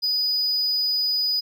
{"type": "tone", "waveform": "triangle", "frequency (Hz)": 4960, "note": "D#8", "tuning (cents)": -6, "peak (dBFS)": -19, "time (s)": [0.02, 1.41], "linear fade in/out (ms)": 20, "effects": []}